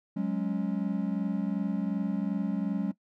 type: chord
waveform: triangle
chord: F# suspended second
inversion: none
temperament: equal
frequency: 185 / 207.7 / 277.2 Hz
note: F#3 / G#3 / C#4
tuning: 0 / 0 / 0 cents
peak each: -29 / -29 / -32 dBFS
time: 0.16-2.92 s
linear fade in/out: 10 ms
effects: noise-tail reverb RT60 0.1 s tail -18 dB re dry

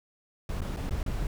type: noise with dropouts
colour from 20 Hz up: brown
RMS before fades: -31 dBFS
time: 0.49-1.27 s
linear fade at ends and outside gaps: 2 ms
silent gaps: 0.607-0.617 / 0.764-0.769 / 0.895-0.908 / 1.03-1.062 s
effects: none

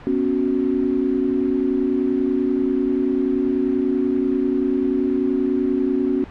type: chord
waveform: sine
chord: B suspended second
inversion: none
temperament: equal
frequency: 246.9 / 277.2 / 370 Hz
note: B3 / C#4 / F#4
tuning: 0 / 0 / 0 cents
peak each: -23 / -20 / -22 dBFS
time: 0.07-6.24 s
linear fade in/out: 0 ms
effects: pink hiss -40 dBFS RMS until 6.3 s + low-pass 2000 Hz 12 dB/octave

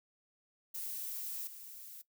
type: noise with level steps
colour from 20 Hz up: violet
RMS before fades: -41 / -50 dBFS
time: 0.74-2.02 s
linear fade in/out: 10 ms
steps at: 1.47 s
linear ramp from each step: 2 ms
effects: noise-tail reverb RT60 0.1 s tail -17 dB re dry

